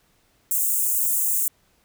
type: high-pass noise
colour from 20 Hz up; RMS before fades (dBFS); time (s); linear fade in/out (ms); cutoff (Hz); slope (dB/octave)
white; -22; 0.51-1.48; 2; 7100; 48
effects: pink hiss -63 dBFS RMS until 1.84 s